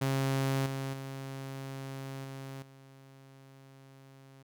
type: tone with level steps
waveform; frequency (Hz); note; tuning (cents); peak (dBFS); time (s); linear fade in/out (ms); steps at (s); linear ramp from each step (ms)
sawtooth; 135.1; C#3; -44; -24 / -30 / -35 / -37 / -49; 0.01-4.43; 10; 0.66 / 0.93 / 2.24 / 2.62; 5
effects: none